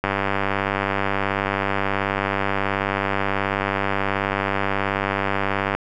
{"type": "click train", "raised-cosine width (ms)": 0.5, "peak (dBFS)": -6, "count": 564, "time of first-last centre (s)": [0.04, 5.75], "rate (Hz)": 98.6, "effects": []}